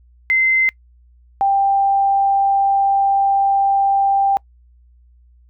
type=tone pair in turn; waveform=sine; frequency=2069 / 789.5 Hz; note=C7 / G5; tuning=-20 / +12 cents; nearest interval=octave + perfect fourth; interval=1668 cents; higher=first; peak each=-12 dBFS; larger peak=neither; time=0.3-0.69 / 1.41-4.37 s; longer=second; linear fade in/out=0 ms; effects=noise-tail reverb RT60 0.1 s tail -26 dB re dry + added 60 Hz sine -47 dBFS peak until 5.49 s